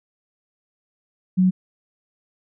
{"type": "tone", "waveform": "sine", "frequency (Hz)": 185, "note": "F#3", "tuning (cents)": 0, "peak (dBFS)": -13, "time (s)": [1.37, 1.51], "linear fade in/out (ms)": 20, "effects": []}